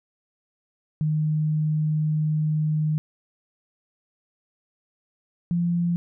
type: tone pair in turn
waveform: sine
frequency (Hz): 153.9 / 172.37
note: D#3 / F3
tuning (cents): -19 / -22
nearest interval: major second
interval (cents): 197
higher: second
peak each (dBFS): -20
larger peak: neither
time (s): 1.01-2.98 / 5.51-5.96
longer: first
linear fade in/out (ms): 0
effects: none